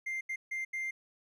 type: tone bursts at uneven times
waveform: triangle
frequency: 2098 Hz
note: C7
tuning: 4 cents sharp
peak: -31 dBFS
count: 4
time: 0.06-0.21 / 0.29-0.36 / 0.51-0.65 / 0.73-0.91 s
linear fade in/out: 10 ms
effects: tanh soft clip ceiling -27 dBFS